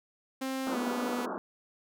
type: tone with pitch glide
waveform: sawtooth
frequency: 264.6 to 245.5 Hz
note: C4 to B3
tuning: +20 to -10 cents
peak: -28 dBFS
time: 0.41-1.26 s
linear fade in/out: 10 ms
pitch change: -130 cents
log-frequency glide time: 0.71-0.76 s
type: band-pass noise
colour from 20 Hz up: pink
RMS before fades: -36 dBFS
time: 0.67-1.38 s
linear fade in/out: 0 ms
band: 200 to 1500 Hz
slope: 96 dB/octave
effects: none